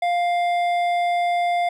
sine tone with hard clipping, 700 Hz, F5, 4 cents sharp, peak -20 dBFS, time 0.02-1.69 s, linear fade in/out 5 ms, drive 9 dB, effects none

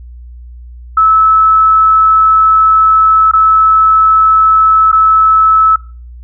sine tone with dropouts, 1303 Hz, E6, 20 cents flat, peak -4 dBFS, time 0.97-5.76 s, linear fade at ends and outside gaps 5 ms, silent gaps 3.314-3.334 / 4.917-4.927 s, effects noise-tail reverb RT60 0.4 s tail -21 dB re dry + added 60 Hz sine -28 dBFS peak until 6.23 s

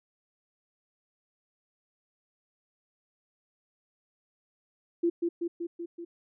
sine tone with echo, 341.4 Hz, F4, 39 cents flat, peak -22 dBFS, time 5.03-5.1 s, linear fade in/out 10 ms, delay 190 ms, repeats 5, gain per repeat -3 dB, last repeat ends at 6.05 s, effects none

